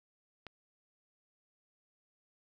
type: click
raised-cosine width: 0.3 ms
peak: -29 dBFS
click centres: 0.467 s
effects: none